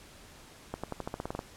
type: accelerating click train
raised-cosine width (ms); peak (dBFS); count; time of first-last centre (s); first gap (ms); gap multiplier
1; -20; 11; 0.74-1.391; 96; 0.91
effects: pink hiss -53 dBFS RMS until 1.56 s + low-pass 11000 Hz 12 dB/octave